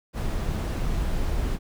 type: noise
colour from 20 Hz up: brown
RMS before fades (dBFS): -26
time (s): 0.13-1.59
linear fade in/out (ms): 50
effects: none